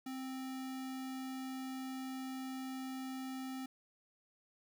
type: tone with sample-and-hold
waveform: sine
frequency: 261.6 Hz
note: C4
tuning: in tune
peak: -40 dBFS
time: 0.06-3.66 s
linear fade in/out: 5 ms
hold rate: 1050 Hz
effects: none